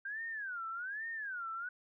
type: tone with vibrato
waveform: sine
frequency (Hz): 1562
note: G6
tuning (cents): -7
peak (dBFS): -38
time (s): 0.05-1.69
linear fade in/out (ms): 5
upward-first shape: sine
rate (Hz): 1.2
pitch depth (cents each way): 280
effects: none